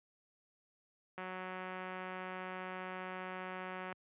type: click train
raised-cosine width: 0.5 ms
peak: -29 dBFS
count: 509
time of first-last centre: 1.18-3.926 s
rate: 185 Hz
effects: high-pass 100 Hz 12 dB/octave + resampled to 8000 Hz